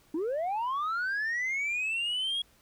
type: linear sweep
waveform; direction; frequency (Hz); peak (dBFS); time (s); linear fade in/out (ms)
sine; up; 293.3 to 3322; -26; 0.14-2.42; 5
effects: tanh soft clip ceiling -27 dBFS + pink hiss -63 dBFS RMS until 2.61 s